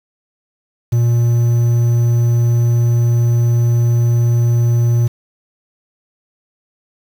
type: tone with quantisation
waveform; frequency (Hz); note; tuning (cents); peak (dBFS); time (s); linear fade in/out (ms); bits
triangle; 118.6; A#2; +30; -8; 0.92-5.08; 10; 6
effects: none